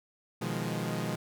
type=chord; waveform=sawtooth; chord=F half-diminished seventh; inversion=second; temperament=equal; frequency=123.47 / 155.56 / 174.61 / 207.7 Hz; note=Cb3 / Eb3 / F3 / Ab3; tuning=0 / 0 / 0 / 0 cents; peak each=-33 dBFS; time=0.41-1.16 s; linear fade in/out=10 ms; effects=none